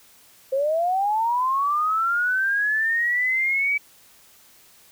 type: linear sweep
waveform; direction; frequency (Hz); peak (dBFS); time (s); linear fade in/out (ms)
sine; up; 521 to 2295; -19; 0.52-3.78; 10
effects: white hiss -53 dBFS RMS until 4.91 s